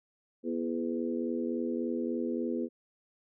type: harmonic tone with a mistuned harmonic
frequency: 83.5 Hz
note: E2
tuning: 23 cents sharp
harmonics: 3 / 4 / 5 / 6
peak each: -33 / -35 / -37 / -39 dBFS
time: 0.43-2.69 s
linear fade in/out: 50 ms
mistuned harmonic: 3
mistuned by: -47 cents
effects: none